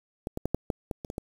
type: clicks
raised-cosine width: 2 ms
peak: -18 / -18 / -14 / -11 / -13 / -17 / -24 / -22 / -19 dBFS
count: 9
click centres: 0.271 / 0.374 / 0.456 / 0.546 / 0.702 / 0.912 / 1.048 / 1.101 / 1.181 s
effects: 7-bit